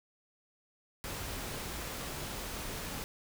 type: noise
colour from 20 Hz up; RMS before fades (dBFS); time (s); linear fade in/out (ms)
pink; -40; 1.04-3.04; 0
effects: none